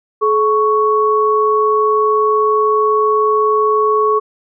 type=tone pair together; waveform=sine; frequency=427.9 / 1111.8 Hz; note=A4 / C#6; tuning=-48 / +5 cents; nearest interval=octave + perfect fourth; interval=1653 cents; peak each=-13 dBFS; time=0.21-4.2 s; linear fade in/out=20 ms; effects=none